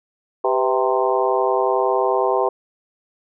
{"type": "harmonic tone with a mistuned harmonic", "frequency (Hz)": 130.81, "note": "C3", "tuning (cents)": 0, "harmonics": [3, 4, 5, 6, 7, 8], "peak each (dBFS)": [-21, -22, -23, -24, -24, -25], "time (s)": [0.44, 2.49], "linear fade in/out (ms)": 5, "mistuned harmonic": 4, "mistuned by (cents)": -72, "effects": []}